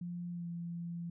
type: tone with pitch glide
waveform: sine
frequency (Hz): 174.61 to 170.82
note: F3 to F3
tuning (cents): 0 to -38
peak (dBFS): -38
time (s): 0.01-1.1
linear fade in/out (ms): 5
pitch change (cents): -38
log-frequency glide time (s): 0.31-0.47
effects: none